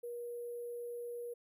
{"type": "tone with sample-and-hold", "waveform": "sine", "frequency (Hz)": 478.5, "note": "A#4", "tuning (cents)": 45, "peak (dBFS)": -40, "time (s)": [0.03, 1.34], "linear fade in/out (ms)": 10, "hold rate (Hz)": 11025, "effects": []}